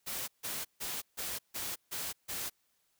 white noise bursts, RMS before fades -38 dBFS, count 7, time 0.06-2.5 s, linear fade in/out 20 ms, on 220 ms, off 150 ms, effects white hiss -75 dBFS RMS until 2.99 s

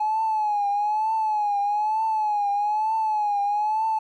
triangle tone with vibrato, 846 Hz, G#5, 32 cents sharp, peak -17 dBFS, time 0-3.99 s, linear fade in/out 10 ms, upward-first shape triangle, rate 1.1 Hz, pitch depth 89 cents each way, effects tanh soft clip ceiling -18 dBFS

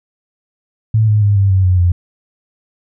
sine tone with pitch steps, 110 / 106.01 / 102.16 / 98.45 / 94.88 / 91.44 / 88.12 Hz, A2 / G#2 / G#2 / G2 / F#2 / F#2 / F2, 0 / +36 / -28 / +8 / +44 / -20 / +16 cents, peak -8 dBFS, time 0.94-1.92 s, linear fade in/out 5 ms, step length 140 ms, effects none

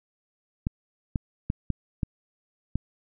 clicks, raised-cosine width 5 ms, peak -13 dBFS, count 6, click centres 0.669 / 1.158 / 1.501 / 1.703 / 2.032 / 2.756 s, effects none

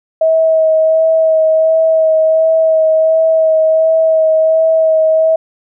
sine tone with vibrato, 640 Hz, D#5, 49 cents sharp, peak -7 dBFS, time 0.21-5.36 s, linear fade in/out 5 ms, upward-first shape sine, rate 1.4 Hz, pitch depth 15 cents each way, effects none

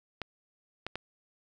clicks, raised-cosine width 0.3 ms, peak -19 dBFS, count 3, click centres 0.217 / 0.866 / 0.956 s, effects none

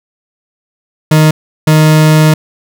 40% pulse tone pair in turn, 155.2 / 155.2 Hz, D#3 / D#3, -4 / -4 cents, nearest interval unison, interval 0 cents, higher neither, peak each -3 dBFS, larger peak neither, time 1.11-1.31 / 1.67-2.34 s, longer second, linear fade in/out 5 ms, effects none

